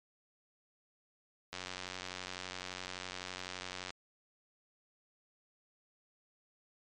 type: click train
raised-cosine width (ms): 0.2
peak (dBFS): -23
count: 219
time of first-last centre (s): 1.53-3.905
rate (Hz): 91.8
effects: MP3 64 kbps